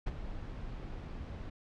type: noise with ADSR envelope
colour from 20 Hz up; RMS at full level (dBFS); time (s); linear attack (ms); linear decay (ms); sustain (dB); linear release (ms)
brown; -31; 0.06-1.5; 14; 29; -11; 8
effects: low-pass 4000 Hz 12 dB/octave